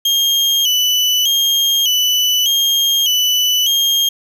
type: tone with vibrato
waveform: 35% pulse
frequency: 3100 Hz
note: G7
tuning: 20 cents flat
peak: -10 dBFS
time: 0.05-4.09 s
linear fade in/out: 5 ms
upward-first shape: square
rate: 0.83 Hz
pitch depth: 68 cents each way
effects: none